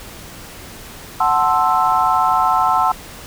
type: chord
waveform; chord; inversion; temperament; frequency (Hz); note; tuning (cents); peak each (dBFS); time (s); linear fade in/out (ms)
sine; F# half-diminished seventh; none; equal; 740 / 880 / 1046.5 / 1318.5; F#5 / A5 / C6 / E6; 0 / 0 / 0 / 0; -18; 1.2-2.92; 5
effects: pink hiss -36 dBFS RMS until 3.26 s